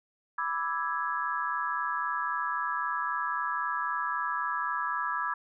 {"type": "chord", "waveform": "sine", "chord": "E dominant seventh", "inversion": "second", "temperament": "equal", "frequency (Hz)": [987.8, 1174.7, 1318.5, 1661.2], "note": ["B5", "D6", "E6", "G#6"], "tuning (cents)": [0, 0, 0, 0], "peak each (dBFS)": -34, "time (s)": [0.38, 5.34], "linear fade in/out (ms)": 5, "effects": []}